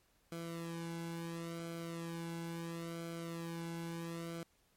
sawtooth tone with flanger, 167.4 Hz, E3, 27 cents sharp, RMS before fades -43 dBFS, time 0.32-4.43 s, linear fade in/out 0 ms, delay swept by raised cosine 1.1 to 1.63 ms, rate 0.73 Hz, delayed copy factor -1, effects pink hiss -73 dBFS RMS until 4.76 s + MP3 64 kbps

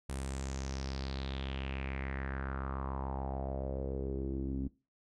sawtooth tone with low-pass filter sweep, 67 Hz, C2, 42 cents sharp, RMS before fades -38 dBFS, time 0.09-4.68 s, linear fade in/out 5 ms, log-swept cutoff 9700 to 260 Hz, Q 4.4, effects noise-tail reverb RT60 0.3 s tail -21 dB re dry

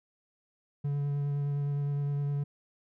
triangle tone with vibrato, 143 Hz, D3, 46 cents flat, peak -26 dBFS, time 0.84-2.44 s, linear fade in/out 10 ms, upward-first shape sine, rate 9.7 Hz, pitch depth 13 cents each way, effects none

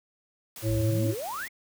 white noise, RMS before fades -42 dBFS, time 0.56-1.48 s, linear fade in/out 2 ms
harmonic tone, 110 Hz, A2, in tune, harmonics 1 / 3 / 5, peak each -25 / -30 / -32 dBFS, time 0.62-1.15 s, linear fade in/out 50 ms
sine exponential sweep, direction up, 39.3 to 2217 Hz, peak -32 dBFS, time 0.66-1.49 s, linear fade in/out 50 ms
effects none

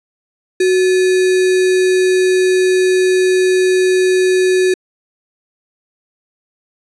sine tone with sample-and-hold, 370 Hz, F#4, in tune, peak -9 dBFS, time 0.6-4.74 s, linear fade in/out 5 ms, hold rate 2100 Hz, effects resampled to 24000 Hz

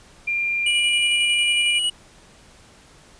sine tone, 2391 Hz, D7, 30 cents sharp, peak -20 dBFS, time 0.27-1.79 s, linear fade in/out 10 ms
square tone with tremolo, 2921 Hz, F#7, 23 cents flat, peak -19 dBFS, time 0.66-1.9 s, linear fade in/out 5 ms, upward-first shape square, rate 11 Hz, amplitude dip 25%
effects pink hiss -50 dBFS RMS until 3.19 s + resampled to 22050 Hz

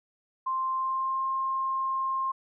sine tone with pitch glide, 1050 to 1062.2 Hz, C6 to C6, +6 to +26 cents, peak -26 dBFS, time 0.46-2.32 s, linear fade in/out 10 ms, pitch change +20 cents, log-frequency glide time 0.76-1.27 s, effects none

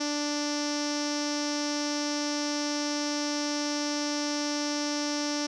sawtooth tone with low-pass filter, 293.7 Hz, D4, in tune, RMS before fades -30 dBFS, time 0-5.47 s, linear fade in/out 10 ms, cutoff 5600 Hz, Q 7.9, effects none

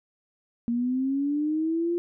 sine linear sweep, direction up, 232.6 to 349.2 Hz, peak -23 dBFS, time 0.68-1.98 s, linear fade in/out 0 ms, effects none

